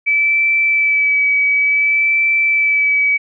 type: tone with vibrato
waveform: sine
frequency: 2302 Hz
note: D7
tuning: 35 cents flat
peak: -11 dBFS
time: 0.06-3.18 s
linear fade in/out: 20 ms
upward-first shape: sine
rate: 0.56 Hz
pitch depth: 20 cents each way
effects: none